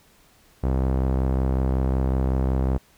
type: tone with low-pass filter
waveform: sawtooth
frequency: 65.41 Hz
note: C2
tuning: in tune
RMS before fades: -22 dBFS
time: 0.63-2.78 s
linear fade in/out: 10 ms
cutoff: 810 Hz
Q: 0.76
effects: pink hiss -57 dBFS RMS until 2.97 s